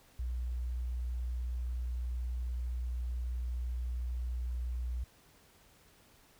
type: tone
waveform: sine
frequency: 61 Hz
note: B1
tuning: 21 cents flat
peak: -33 dBFS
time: 0.19-5.04 s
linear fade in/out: 5 ms
effects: pink hiss -63 dBFS RMS until 6.39 s